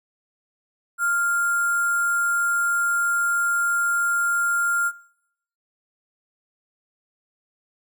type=tone with sample-and-hold; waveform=sine; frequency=1396.9 Hz; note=F6; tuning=in tune; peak=-19 dBFS; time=0.98-4.92 s; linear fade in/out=50 ms; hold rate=8820 Hz; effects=noise-tail reverb RT60 0.7 s tail -18 dB re dry